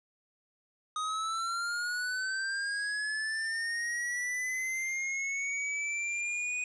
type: linear sweep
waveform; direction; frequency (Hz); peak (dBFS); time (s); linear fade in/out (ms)
square; up; 1244.5 to 2489; -32; 0.96-6.64; 2
effects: resampled to 22050 Hz + 10-bit